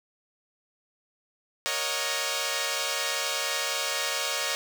5% pulse chord, D# minor seventh, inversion second, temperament equal with one note detuned, 466.2 / 554.4 / 622.3 / 731.1 Hz, A#4 / C#5 / D#5 / F#5, 0 / 0 / 0 / -21 cents, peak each -23 / -19 / -21 / -24 dBFS, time 1.66-4.55 s, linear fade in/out 0 ms, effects none

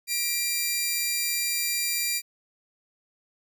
10% pulse tone pair together, 1929 / 2373 Hz, B6 / D7, -41 / +17 cents, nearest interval major third, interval 358 cents, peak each -28 / -16 dBFS, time 0.07-2.22 s, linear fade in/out 50 ms, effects none

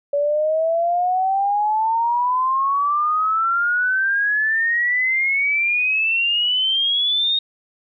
sine exponential sweep, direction up, 568 to 3729 Hz, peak -16 dBFS, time 0.13-7.39 s, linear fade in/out 5 ms, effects none

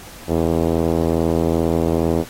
5% pulse tone with low-pass filter, 82.41 Hz, E2, in tune, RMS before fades -18 dBFS, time 0.27-2.25 s, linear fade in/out 50 ms, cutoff 440 Hz, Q 1.2, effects pink hiss -39 dBFS RMS until 2.29 s + AAC 48 kbps

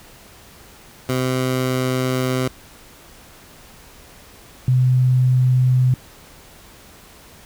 15% pulse / sine tone pair in turn, 128.7 / 127.3 Hz, C3 / C3, -28 / -47 cents, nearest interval unison, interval 19 cents, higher first, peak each -12 dBFS, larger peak neither, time 1.09-2.48 / 4.68-5.94 s, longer first, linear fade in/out 2 ms, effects pink hiss -45 dBFS RMS until 7.45 s

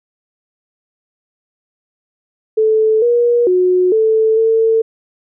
sine tone with pitch steps, 437.1 / 477.7 / 364.6 / 440.6 / 448.2 Hz, A4 / A#4 / F#4 / A4 / A4, -11 / +42 / -25 / +2 / +32 cents, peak -9 dBFS, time 2.57-4.82 s, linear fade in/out 10 ms, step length 450 ms, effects none

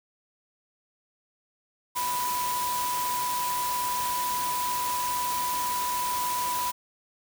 sine tone in noise, 987 Hz, B5, 1 cent flat, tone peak -27 dBFS, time 1.95-6.72 s, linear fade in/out 20 ms, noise white, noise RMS -33 dBFS, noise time 1.95-6.72 s, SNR +3 dB, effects none

